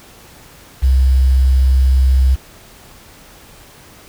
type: tone with quantisation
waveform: sine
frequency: 65.41 Hz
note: C2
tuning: in tune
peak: -8 dBFS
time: 0.82-2.36 s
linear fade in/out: 20 ms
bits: 6
effects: pink hiss -42 dBFS RMS until 4.08 s